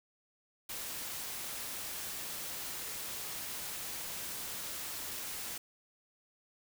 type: noise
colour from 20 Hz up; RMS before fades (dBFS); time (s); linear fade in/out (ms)
white; -41; 0.69-5.58; 5
effects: none